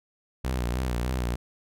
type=tone with vibrato; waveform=sawtooth; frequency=61.74 Hz; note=B1; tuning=in tune; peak=-22 dBFS; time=0.44-1.36 s; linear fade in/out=10 ms; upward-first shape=sine; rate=3.3 Hz; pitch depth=80 cents each way; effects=none